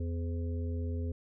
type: harmonic tone with a mistuned harmonic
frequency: 84.1 Hz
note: E2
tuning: 35 cents sharp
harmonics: 1 / 3 / 5 / 6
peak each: -32 / -41 / -45 / -49 dBFS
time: 0-1.12 s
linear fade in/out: 5 ms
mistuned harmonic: 6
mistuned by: +43 cents
effects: none